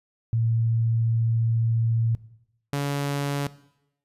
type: tone pair in turn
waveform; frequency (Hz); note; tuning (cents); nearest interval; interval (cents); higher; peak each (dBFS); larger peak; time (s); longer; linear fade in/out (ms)
sine / sawtooth; 114.3 / 142.02; A#2 / C#3; -34 / +42; major third; 376; second; -20; neither; 0.33-2.15 / 2.73-3.47; first; 0
effects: noise-tail reverb RT60 0.8 s tail -18 dB re dry + resampled to 32000 Hz